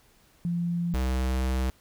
sine / square tone pair in turn, 172.3 / 64.32 Hz, F3 / C2, -23 / -29 cents, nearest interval octave + perfect fourth, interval 1706 cents, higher first, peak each -25 dBFS, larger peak neither, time 0.45-0.94 / 0.94-1.7 s, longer second, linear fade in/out 0 ms, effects pink hiss -61 dBFS RMS until 1.8 s

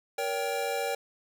square chord, G diminished, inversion first, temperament just, 470.4 / 564.5 / 784 Hz, Bb4 / Db5 / G5, +16 / +31 / 0 cents, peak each -34 dBFS, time 0.18-0.95 s, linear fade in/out 5 ms, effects none

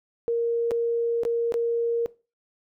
sine tone with dropouts, 466.9 Hz, A#4, 3 cents sharp, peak -21 dBFS, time 0.28-2.06 s, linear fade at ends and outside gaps 0 ms, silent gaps 0.709-0.716 / 1.234-1.251 / 1.522-1.541 s, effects noise-tail reverb RT60 0.3 s tail -20 dB re dry

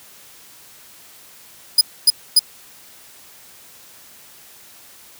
sawtooth tone bursts, 4978 Hz, D#8, in tune, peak -5 dBFS, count 3, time 1.78-2.393 s, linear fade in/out 5 ms, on 31 ms, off 260 ms, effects white hiss -45 dBFS RMS until 5.19 s + high-pass 60 Hz 12 dB/octave

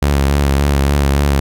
sawtooth tone with vibrato, 70.3 Hz, C#2, 25 cents sharp, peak -7 dBFS, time 0.02-1.4 s, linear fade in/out 5 ms, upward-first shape sine, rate 3.5 Hz, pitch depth 39 cents each way, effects none

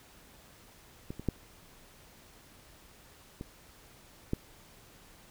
clicks, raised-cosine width 3 ms, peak -25 / -28 / -15 / -26 / -16 dBFS, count 5, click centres 1.105 / 1.196 / 1.287 / 3.411 / 4.334 s, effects pink hiss -57 dBFS RMS until 5.3 s

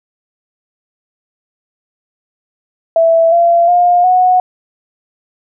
sine tone with pitch steps, 660 / 683.7 / 708.2 / 733.6 Hz, E5 / F5 / F5 / F#5, +2 / -37 / +24 / -15 cents, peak -6 dBFS, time 2.96-4.4 s, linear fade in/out 2 ms, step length 360 ms, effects none

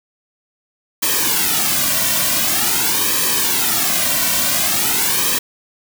white noise with flanger, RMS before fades -17 dBFS, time 1.02-5.39 s, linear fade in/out 10 ms, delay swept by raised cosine 1.4 to 2.4 ms, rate 0.46 Hz, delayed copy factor -0.8, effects none

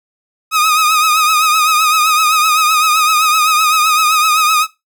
sawtooth tone with vibrato, 1253 Hz, D#6, 12 cents sharp, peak -6 dBFS, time 0.51-4.67 s, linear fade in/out 50 ms, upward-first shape triangle, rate 7.8 Hz, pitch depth 69 cents each way, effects noise-tail reverb RT60 0.2 s tail -17 dB re dry

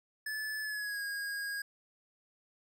square tone with pitch glide, 1733 to 1635.7 Hz, A6 to G#6, -27 to -27 cents, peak -36 dBFS, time 0.26-1.62 s, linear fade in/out 5 ms, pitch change -100 cents, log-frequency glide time 0.62-1.03 s, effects none

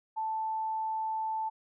sine tone, 880 Hz, A5, in tune, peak -30 dBFS, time 0.16-1.5 s, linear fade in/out 20 ms, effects none

